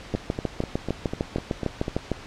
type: two click trains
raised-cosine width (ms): 2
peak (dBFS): -10 / -14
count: 14 / 8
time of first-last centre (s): 0.15-2.117 / 0.14-1.881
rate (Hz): 6.61 / 4.02
effects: pink hiss -42 dBFS RMS until 2.26 s + low-pass 5000 Hz 12 dB/octave